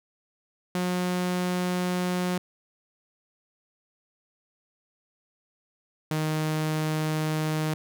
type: tone pair in turn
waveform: sawtooth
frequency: 180 / 155.52 Hz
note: F#3 / D#3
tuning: -47 / 0 cents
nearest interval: minor third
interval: 253 cents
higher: first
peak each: -21 dBFS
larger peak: neither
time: 0.75-2.38 / 6.11-7.74 s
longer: neither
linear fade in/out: 2 ms
effects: none